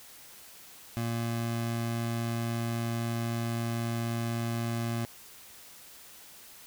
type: tone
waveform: 25% pulse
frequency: 116.2 Hz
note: A#2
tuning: 5 cents flat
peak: -26 dBFS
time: 0.97-5.05 s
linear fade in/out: 0 ms
effects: white hiss -51 dBFS RMS until 6.66 s